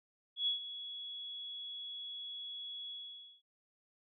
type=tone with ADSR envelope; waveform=sine; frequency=3365 Hz; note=G#7; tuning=22 cents sharp; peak=-29 dBFS; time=0.36-3.42 s; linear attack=110 ms; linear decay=120 ms; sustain=-13 dB; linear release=520 ms; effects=none